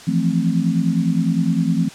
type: chord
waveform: sine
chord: F major seventh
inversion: third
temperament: equal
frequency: 164.81 / 174.61 / 220 / 261.6 Hz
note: E3 / F3 / A3 / C4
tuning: 0 / 0 / 0 / 0 cents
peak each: -20 / -20 / -22 / -22 dBFS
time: 0.07-1.89 s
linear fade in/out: 10 ms
effects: white hiss -39 dBFS RMS until 1.94 s + low-pass 7000 Hz 12 dB/octave